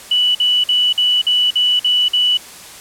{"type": "tone bursts", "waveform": "sine", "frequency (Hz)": 2960, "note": "F#7", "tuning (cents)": 0, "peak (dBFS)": -11, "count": 8, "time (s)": [0.11, 2.373], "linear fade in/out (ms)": 5, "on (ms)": 240, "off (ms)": 49, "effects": ["white hiss -36 dBFS RMS until 2.8 s", "low-pass 11000 Hz 12 dB/octave"]}